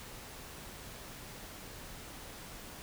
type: silence
effects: pink hiss -48 dBFS RMS until 2.82 s